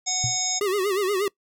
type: harmonic tone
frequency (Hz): 740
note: F#5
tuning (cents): 0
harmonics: 1 / 3 / 5 / 7 / 9 / 10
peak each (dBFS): -33 / -36 / -33 / -30 / -25 / -33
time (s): 0.06-0.6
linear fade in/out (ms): 20
type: tone with exponential decay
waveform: sine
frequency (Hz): 120.6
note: B2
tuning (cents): -41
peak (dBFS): -21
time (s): 0.24-0.39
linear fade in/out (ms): 0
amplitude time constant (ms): 32
type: tone with vibrato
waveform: square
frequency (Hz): 392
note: G4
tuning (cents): 0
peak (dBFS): -22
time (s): 0.61-1.28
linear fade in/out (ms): 2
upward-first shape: sine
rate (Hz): 8.4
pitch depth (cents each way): 120
effects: noise-tail reverb RT60 0.1 s tail -22 dB re dry